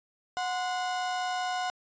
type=tone pair together; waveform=35% pulse; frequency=732 / 1037.8 Hz; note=F#5 / C6; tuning=-19 / -14 cents; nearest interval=tritone; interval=605 cents; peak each=-28 / -36 dBFS; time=0.37-1.7 s; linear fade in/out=0 ms; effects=resampled to 16000 Hz